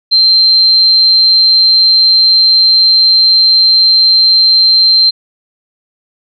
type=tone; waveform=sine; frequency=4138 Hz; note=C8; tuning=20 cents flat; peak=-4 dBFS; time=0.11-5.11 s; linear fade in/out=20 ms; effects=none